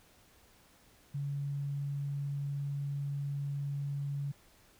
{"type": "tone", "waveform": "sine", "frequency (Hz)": 141.5, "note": "C#3", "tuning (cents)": 36, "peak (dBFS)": -33, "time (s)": [1.14, 4.32], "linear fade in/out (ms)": 10, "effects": ["pink hiss -63 dBFS RMS until 4.79 s"]}